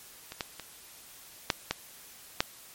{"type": "clicks", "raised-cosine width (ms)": 0.2, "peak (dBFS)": [-22, -14, -22, -6, -10, -6], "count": 6, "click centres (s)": [0.321, 0.408, 0.597, 1.502, 1.71, 2.405], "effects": ["white hiss -51 dBFS RMS until 2.74 s", "MP3 64 kbps"]}